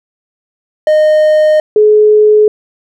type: tone pair in turn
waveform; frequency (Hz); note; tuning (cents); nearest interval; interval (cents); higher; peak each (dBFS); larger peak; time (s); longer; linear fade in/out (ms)
triangle / sine; 615 / 424.7; D#5 / G#4; -20 / +39; tritone; 641; first; -3; neither; 0.87-1.6 / 1.76-2.48; first; 2
effects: none